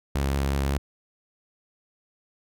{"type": "tone with vibrato", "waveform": "sawtooth", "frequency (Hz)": 69, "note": "C#2", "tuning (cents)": -7, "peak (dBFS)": -19, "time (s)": [0.15, 0.78], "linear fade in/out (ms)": 5, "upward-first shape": "sine", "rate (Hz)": 5.7, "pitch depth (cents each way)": 16, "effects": []}